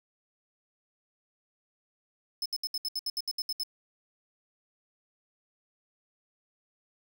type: tone bursts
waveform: 45% pulse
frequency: 5210 Hz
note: E8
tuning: 21 cents flat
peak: -30 dBFS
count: 12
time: 2.42-3.634 s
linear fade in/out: 2 ms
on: 37 ms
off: 70 ms
effects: none